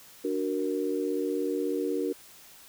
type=chord; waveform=sine; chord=D augmented; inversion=none; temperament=equal; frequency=293.7 / 370 / 466.2 Hz; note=D4 / F#4 / A#4; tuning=0 / 0 / 0 cents; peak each=-31 dBFS; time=0.24-2.13 s; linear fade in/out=10 ms; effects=white hiss -52 dBFS RMS until 2.68 s